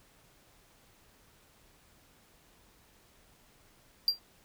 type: tone with exponential decay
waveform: triangle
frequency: 4726 Hz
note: D8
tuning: 10 cents sharp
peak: -18 dBFS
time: 4.08-4.19 s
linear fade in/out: 1 ms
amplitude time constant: 23 ms
effects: pink hiss -63 dBFS RMS until 4.44 s